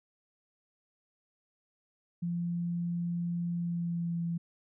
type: tone with pitch glide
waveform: sine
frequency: 172.4 to 169.24 Hz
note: F3 to E3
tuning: -22 to +46 cents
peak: -30 dBFS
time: 2.22-4.38 s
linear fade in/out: 10 ms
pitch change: -32 cents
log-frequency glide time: 3.55-4.23 s
effects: none